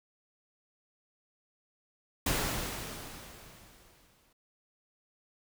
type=noise with exponential decay; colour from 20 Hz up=pink; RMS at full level=-29 dBFS; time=2.26-4.33 s; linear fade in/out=5 ms; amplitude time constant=450 ms; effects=none